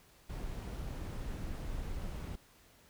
brown noise, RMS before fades -40 dBFS, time 0.29-2.36 s, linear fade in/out 10 ms, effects pink hiss -63 dBFS RMS until 2.89 s

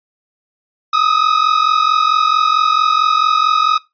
45% pulse tone pair together, 1236.5 / 1281 Hz, D#6 / E6, -11 / -50 cents, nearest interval minor second, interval 61 cents, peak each -14 dBFS, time 0.93-3.78 s, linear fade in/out 5 ms, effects noise-tail reverb RT60 0.2 s tail -20 dB re dry + resampled to 11025 Hz

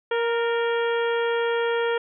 harmonic tone with a mistuned harmonic, 467.3 Hz, A#4, 4 cents sharp, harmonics 1 / 2 / 3 / 4 / 5 / 6 / 7, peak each -22 / -30 / -31 / -33 / -38 / -40 / -38 dBFS, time 0.11-1.98 s, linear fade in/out 5 ms, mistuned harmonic 4, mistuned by -33 cents, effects none

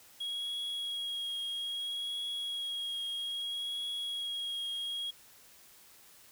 triangle tone with vibrato, 3300 Hz, G#7, 12 cents flat, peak -33 dBFS, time 0.2-5.11 s, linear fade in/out 10 ms, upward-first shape triangle, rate 0.61 Hz, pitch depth 20 cents each way, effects white hiss -58 dBFS RMS until 6.31 s

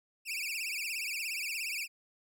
sawtooth tone with vibrato, 2489 Hz, D#7, in tune, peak -31 dBFS, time 0.25-1.88 s, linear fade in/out 50 ms, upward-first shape triangle, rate 17 Hz, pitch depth 200 cents each way, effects none

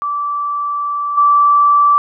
sine tone with level steps, 1162 Hz, D6, 19 cents flat, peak -16 / -7 dBFS, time 0.02-1.98 s, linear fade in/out 0 ms, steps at 1.17 s, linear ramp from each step 10 ms, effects none

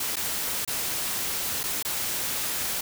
white noise with dropouts, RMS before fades -29 dBFS, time 0-2.81 s, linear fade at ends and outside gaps 5 ms, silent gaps 0.159-0.166 / 0.65-0.676 / 1.633-1.637 / 1.827-1.849 s, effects none

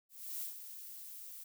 violet noise with ADSR envelope, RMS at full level -40 dBFS, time 0.09-1.44 s, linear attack 320 ms, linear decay 130 ms, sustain -9 dB, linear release 10 ms, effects none

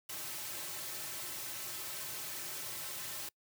white noise with comb filter, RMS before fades -42 dBFS, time 0.09-3.29 s, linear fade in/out 5 ms, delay 4.2 ms, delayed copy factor -0.95, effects noise-tail reverb RT60 0.1 s tail -25 dB re dry + high-pass 100 Hz 12 dB/octave

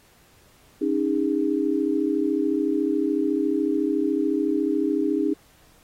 sine chord, C# suspended second, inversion none, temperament equal with one note detuned, 277.2 / 311.1 / 407.2 Hz, C#4 / D#4 / G#4, 0 / 0 / -34 cents, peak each -25 / -23 / -26 dBFS, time 0.81-5.34 s, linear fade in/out 10 ms, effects pink hiss -57 dBFS RMS until 5.83 s + AAC 48 kbps

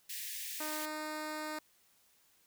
white high-pass noise, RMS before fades -42 dBFS, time 0.09-0.86 s, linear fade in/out 10 ms, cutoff 1700 Hz, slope 96 dB/octave
10% pulse tone, 307.2 Hz, D#4, 22 cents flat, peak -30 dBFS, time 0.6-1.59 s, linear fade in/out 5 ms
effects white hiss -69 dBFS RMS until 2.46 s

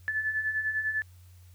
sine beating tone pair, 1732 / 1742 Hz, A6 / A6, -28 / -18 cents, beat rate 10 Hz, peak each -35 / -28 dBFS, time 0.08-1.02 s, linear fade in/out 0 ms, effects added 89 Hz sine -50 dBFS peak until 1.54 s + white hiss -64 dBFS RMS until 1.54 s

